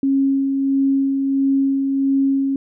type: tone with tremolo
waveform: sine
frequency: 272.6 Hz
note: C#4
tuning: 29 cents flat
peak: -13 dBFS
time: 0.03-2.56 s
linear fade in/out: 2 ms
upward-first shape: sine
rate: 1.5 Hz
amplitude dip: 35%
effects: none